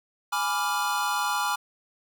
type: chord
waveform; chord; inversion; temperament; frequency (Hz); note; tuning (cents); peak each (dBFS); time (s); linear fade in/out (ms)
square; G# diminished seventh; none; equal; 830.6 / 987.8 / 1174.7 / 1396.9; G#5 / B5 / D6 / F6; 0 / 0 / 0 / 0; -31; 0.32-1.56; 10
effects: none